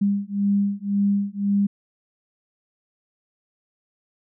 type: beating tone pair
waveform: sine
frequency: 200 / 201.9 Hz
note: G3 / G#3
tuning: +35 / -49 cents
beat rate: 1.9 Hz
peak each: -22 dBFS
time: 0.01-1.67 s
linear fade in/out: 10 ms
effects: none